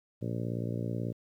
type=harmonic tone; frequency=58.27 Hz; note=A#1; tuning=in tune; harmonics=2 / 3 / 4 / 5 / 6 / 7 / 8 / 9 / 10; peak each=-34 / -38 / -40 / -42 / -44 / -45 / -46 / -47 / -48 dBFS; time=0.21-1.13 s; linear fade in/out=20 ms; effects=11-bit